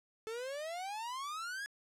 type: exponential sweep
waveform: 45% pulse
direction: up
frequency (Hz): 433.2 to 1700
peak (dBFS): -39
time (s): 0.27-1.66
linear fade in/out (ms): 0
effects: low-pass 10000 Hz 12 dB/octave + 13-bit